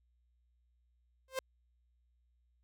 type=tone with exponential growth; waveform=sawtooth; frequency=525 Hz; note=C5; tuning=6 cents sharp; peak=-26 dBFS; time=1.28-1.39 s; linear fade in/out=2 ms; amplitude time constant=23 ms; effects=added 60 Hz sine -70 dBFS peak until 2.63 s